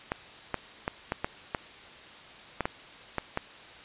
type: clicks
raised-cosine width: 0.5 ms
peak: -13 dBFS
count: 10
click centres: 0.119 / 0.543 / 0.879 / 1.121 / 1.245 / 1.548 / 2.607 / 2.655 / 3.183 / 3.374 s
effects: white hiss -48 dBFS RMS until 3.84 s + resampled to 8000 Hz